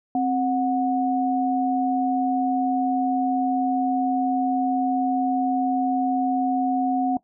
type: tone pair together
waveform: sine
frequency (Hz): 263.2 / 732.5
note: C4 / F#5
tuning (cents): +10 / -18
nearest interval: octave + tritone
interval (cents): 1772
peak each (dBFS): -22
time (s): 0.15-7.17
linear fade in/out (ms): 2
effects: noise-tail reverb RT60 0.1 s tail -18 dB re dry